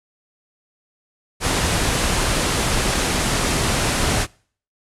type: low-pass noise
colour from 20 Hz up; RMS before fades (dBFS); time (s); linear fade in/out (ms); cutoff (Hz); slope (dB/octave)
pink; -20; 1.4-4.27; 50; 11000; 48
effects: noise-tail reverb RT60 0.5 s tail -25 dB re dry